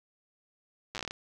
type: slowing click train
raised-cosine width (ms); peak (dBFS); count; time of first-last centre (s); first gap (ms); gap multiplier
0.2; -19; 10; 0.95-1.109; 8; 1.19
effects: none